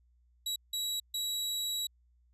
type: tone bursts at uneven times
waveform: sawtooth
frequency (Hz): 3889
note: B7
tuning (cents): -27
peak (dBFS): -29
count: 3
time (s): 0.46-0.56 / 0.73-1 / 1.14-1.87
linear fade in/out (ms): 5
effects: added 60 Hz sine -64 dBFS peak until 2.33 s + resampled to 32000 Hz